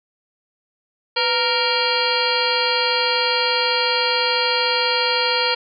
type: harmonic tone with a mistuned harmonic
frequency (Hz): 466.2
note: A#4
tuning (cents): 0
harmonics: 1 / 2 / 3 / 4 / 5 / 6 / 7 / 9 / 10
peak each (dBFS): -24 / -24 / -26 / -30 / -26 / -26 / -26 / -24 / -27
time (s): 1.16-5.55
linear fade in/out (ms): 10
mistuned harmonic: 1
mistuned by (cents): +110
effects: none